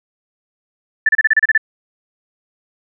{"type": "tone bursts", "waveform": "sine", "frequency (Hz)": 1760, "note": "A6", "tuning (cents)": 0, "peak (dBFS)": -8, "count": 9, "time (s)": [1.06, 1.578], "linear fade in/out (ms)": 5, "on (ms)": 30, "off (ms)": 31, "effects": []}